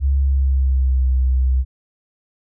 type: tone with pitch glide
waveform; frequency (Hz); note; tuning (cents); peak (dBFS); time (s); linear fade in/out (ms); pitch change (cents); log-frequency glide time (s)
sine; 68.6 to 64.38; C#2 to C2; -17 to -27; -13; 0-1.65; 50; -110; 0.19-1.02
effects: none